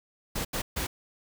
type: noise bursts at uneven times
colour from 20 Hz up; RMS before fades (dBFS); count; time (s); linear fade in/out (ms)
pink; -31; 3; 0.35-0.45 / 0.53-0.62 / 0.76-0.87; 10
effects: none